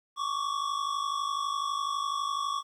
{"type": "tone pair together", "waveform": "square", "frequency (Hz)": [1106, 1158], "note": ["C#6", "D6"], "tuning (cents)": [-4, -25], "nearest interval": "minor second", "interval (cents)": 79, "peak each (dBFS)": [-32, -33], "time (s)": [0.16, 2.63], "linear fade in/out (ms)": 50, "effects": ["low-pass 6000 Hz 12 dB/octave", "11-bit"]}